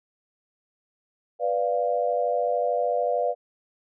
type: chord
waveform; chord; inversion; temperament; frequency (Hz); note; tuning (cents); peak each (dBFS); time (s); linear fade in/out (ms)
sine; B diminished; none; equal; 493.9 / 587.3 / 698.5; B4 / D5 / F5; 0 / 0 / 0; -26; 1.39-3.35; 50
effects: none